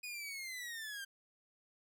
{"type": "linear sweep", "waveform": "sawtooth", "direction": "down", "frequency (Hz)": [2489, 1568], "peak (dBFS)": -39, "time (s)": [0.03, 1.05], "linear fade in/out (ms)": 10, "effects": []}